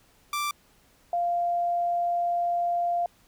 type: tone pair in turn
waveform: sawtooth / sine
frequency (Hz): 1174.7 / 695.7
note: D6 / F5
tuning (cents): 0 / -7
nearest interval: major sixth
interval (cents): 907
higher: first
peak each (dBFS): -23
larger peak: neither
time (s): 0.33-0.51 / 1.13-3.06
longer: second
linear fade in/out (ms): 2
effects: pink hiss -61 dBFS RMS until 3.27 s